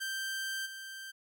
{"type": "tone with level steps", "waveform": "sawtooth", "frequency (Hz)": 1568, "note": "G6", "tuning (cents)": 0, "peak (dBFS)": [-31, -39], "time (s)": [0, 1.12], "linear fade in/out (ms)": 20, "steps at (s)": 0.65, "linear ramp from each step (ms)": 20, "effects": []}